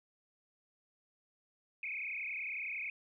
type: tone with frequency modulation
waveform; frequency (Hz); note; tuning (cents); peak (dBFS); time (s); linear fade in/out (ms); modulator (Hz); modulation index
sine; 2349; D7; 0; -37; 1.83-2.9; 2; 30.9; 6.5
effects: none